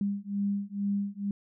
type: beating tone pair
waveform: sine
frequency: 199.9 / 202.1 Hz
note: G3 / G#3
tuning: +34 / -47 cents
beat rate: 2.2 Hz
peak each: -31 / -31 dBFS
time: 0.01-1.31 s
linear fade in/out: 2 ms
effects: none